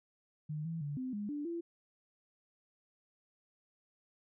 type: tone with pitch steps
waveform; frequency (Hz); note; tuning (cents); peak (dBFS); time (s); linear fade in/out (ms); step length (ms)
sine; 152 / 164.5 / 144.8 / 257 / 206.3 / 292.5 / 338.9; D#3 / E3 / D3 / C4 / G#3 / D4 / E4; -40 / -3 / -24 / -31 / -11 / -7 / +48; -36; 0.49-1.61; 10; 160
effects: none